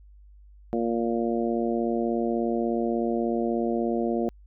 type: harmonic tone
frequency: 116.54 Hz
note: A#2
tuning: in tune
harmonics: 2 / 3 / 4 / 5 / 6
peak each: -27 / -28 / -31 / -33 / -33 dBFS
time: 0.73-4.29 s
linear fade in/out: 0 ms
effects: added 50 Hz sine -48 dBFS peak until 4.46 s